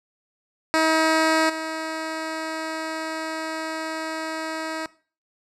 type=tone with level steps; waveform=10% pulse; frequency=318.9 Hz; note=D#4; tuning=43 cents sharp; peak=-9 / -19 dBFS; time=0.74-4.86 s; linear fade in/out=0 ms; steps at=1.49 s; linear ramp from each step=10 ms; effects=noise-tail reverb RT60 0.4 s tail -19 dB re dry + low-pass 8000 Hz 12 dB/octave